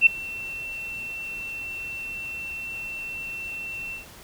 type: tone with ADSR envelope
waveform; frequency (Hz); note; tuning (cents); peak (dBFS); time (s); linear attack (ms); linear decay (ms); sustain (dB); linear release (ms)
sine; 2698; E7; +40; -8; 0.01-4.06; 54; 7; -23; 130
effects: pink hiss -46 dBFS RMS until 4.23 s